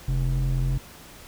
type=ring-modulated tone; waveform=triangle; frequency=87.31 Hz; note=F2; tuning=in tune; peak=-16 dBFS; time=0.08-0.78 s; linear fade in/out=5 ms; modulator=44.4 Hz; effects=pink hiss -46 dBFS RMS until 1.27 s